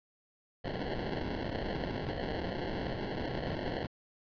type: noise with sample-and-hold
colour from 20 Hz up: white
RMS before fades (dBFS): -36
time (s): 0.64-3.87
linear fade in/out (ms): 10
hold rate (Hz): 1225
effects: resampled to 11025 Hz